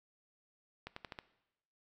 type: accelerating click train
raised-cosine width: 0.3 ms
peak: -27 dBFS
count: 5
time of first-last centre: 0.87-1.188 s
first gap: 94 ms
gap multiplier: 0.89
effects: noise-tail reverb RT60 0.9 s tail -17 dB re dry